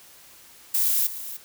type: noise with echo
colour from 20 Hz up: violet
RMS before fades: -22 dBFS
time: 0.74-1.07 s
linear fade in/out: 5 ms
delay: 300 ms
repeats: 1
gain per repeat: -13 dB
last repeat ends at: 1.37 s
effects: white hiss -50 dBFS RMS until 1.44 s